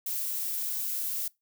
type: noise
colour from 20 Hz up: violet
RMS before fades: -32 dBFS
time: 0.06-1.28 s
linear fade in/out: 5 ms
effects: noise-tail reverb RT60 0.2 s tail -23 dB re dry